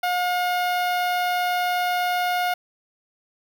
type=tone with notch filter; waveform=sawtooth; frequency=717 Hz; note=F5; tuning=45 cents sharp; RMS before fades=-23 dBFS; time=0.03-2.54 s; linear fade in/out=5 ms; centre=7500 Hz; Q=0.77; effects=9-bit